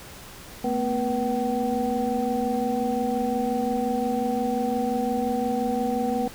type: tone cluster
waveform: sine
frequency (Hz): 224.6 / 250.3 / 484.9 / 760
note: A3 / B3 / B4 / F#5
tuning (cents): +36 / +23 / -32 / +46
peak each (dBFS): -28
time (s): 0.64-6.28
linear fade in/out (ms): 5
effects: pink hiss -43 dBFS RMS until 6.34 s